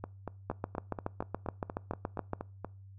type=two click trains; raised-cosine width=1 ms; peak=-23 / -19 dBFS; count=12 / 14; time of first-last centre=0.04-2.647 / 0.5-2.334 s; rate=4.22 / 7.09 Hz; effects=noise-tail reverb RT60 0.4 s tail -23 dB re dry + added 97 Hz sine -49 dBFS peak until 2.98 s